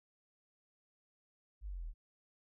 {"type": "exponential sweep", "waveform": "sine", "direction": "down", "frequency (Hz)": [53.2, 36.71], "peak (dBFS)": -40, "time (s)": [1.61, 1.94], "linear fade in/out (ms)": 50, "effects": []}